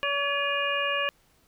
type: harmonic tone with a mistuned harmonic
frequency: 568 Hz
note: C#5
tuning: 42 cents sharp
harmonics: 1 / 2 / 3 / 4 / 5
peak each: -31 / -31 / -31 / -31 / -31 dBFS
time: 0.03-1.09 s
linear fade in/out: 0 ms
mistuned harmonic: 4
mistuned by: +130 cents
effects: pink hiss -64 dBFS RMS until 1.47 s